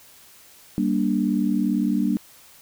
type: chord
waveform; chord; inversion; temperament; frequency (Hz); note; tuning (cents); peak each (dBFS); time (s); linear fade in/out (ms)
sine; G minor; none; just; 196 / 235.2 / 294; G3 / Bb3 / D4; 0 / +16 / +2; -23 / -23 / -24; 0.78-2.17; 0
effects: white hiss -50 dBFS RMS until 2.61 s